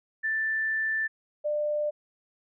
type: tone pair in turn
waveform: sine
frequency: 1767 / 596.7 Hz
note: A6 / D5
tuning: +7 / +27 cents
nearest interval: octave + perfect fifth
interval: 1880 cents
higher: first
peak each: -25 / -25 dBFS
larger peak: neither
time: 0.23-1.08 / 1.44-1.91 s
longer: first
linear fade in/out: 20 ms
effects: none